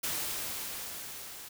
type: noise with level ramp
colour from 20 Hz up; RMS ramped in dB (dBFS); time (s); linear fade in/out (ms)
white; -33 to -46; 0.03-1.49; 10
effects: none